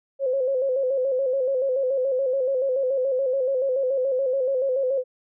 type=tone with vibrato; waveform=sine; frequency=527 Hz; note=C5; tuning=12 cents sharp; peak=-20 dBFS; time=0.19-5.04 s; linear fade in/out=50 ms; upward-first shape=square; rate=7 Hz; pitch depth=63 cents each way; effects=none